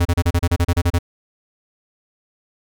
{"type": "tone bursts", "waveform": "square", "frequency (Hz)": 86.6, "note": "F2", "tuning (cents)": -14, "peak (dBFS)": -14, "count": 12, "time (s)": [0, 0.988], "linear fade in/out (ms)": 10, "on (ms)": 53, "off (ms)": 32, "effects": []}